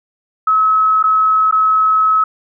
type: tone with dropouts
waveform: sine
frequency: 1287 Hz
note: E6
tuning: 42 cents flat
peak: -9 dBFS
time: 0.47-2.24 s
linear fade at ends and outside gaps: 5 ms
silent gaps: 1.028-1.038 / 1.512-1.524 s
effects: none